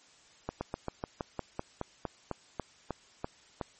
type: slowing click train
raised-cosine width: 1 ms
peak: -19 dBFS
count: 15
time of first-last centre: 0.49-3.612 s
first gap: 120 ms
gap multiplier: 1.09
effects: white hiss -60 dBFS RMS until 3.79 s + MP3 32 kbps